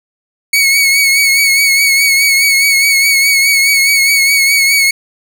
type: tone with vibrato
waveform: sawtooth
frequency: 2217 Hz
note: C#7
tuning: in tune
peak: -4 dBFS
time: 0.53-4.91 s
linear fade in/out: 5 ms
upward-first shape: triangle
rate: 4.8 Hz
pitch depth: 49 cents each way
effects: none